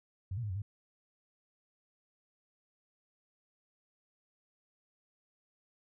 sine tone with pitch steps, 94.4 / 120.4 / 104.6 / 91.6 / 102.7 Hz, F#2 / B2 / G#2 / F#2 / G#2, +35 / -44 / +13 / -17 / -19 cents, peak -34 dBFS, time 0.31-0.62 s, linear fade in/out 5 ms, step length 62 ms, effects none

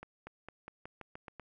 accelerating click train, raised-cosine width 0.5 ms, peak -30 dBFS, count 9, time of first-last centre 0.03-1.397 s, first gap 240 ms, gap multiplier 0.9, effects none

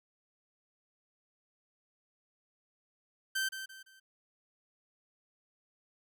sawtooth tone with echo, 1552 Hz, G6, 18 cents flat, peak -27 dBFS, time 3.35-3.49 s, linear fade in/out 10 ms, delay 170 ms, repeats 3, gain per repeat -9 dB, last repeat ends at 4 s, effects none

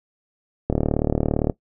click train, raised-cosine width 2 ms, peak -6 dBFS, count 31, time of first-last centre 0.7-1.498 s, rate 37.6 Hz, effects noise-tail reverb RT60 0.1 s tail -18 dB re dry

